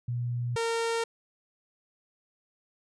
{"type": "tone pair in turn", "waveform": ["sine", "sawtooth"], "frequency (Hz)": [120.9, 459.4], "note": ["B2", "A#4"], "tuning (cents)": [-36, -25], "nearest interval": "octave + major seventh", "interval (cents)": 2311, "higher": "second", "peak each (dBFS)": [-28, -23], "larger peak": "second", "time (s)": [[0.08, 0.56], [0.56, 1.04]], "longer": "neither", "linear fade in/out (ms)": 5, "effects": ["resampled to 22050 Hz"]}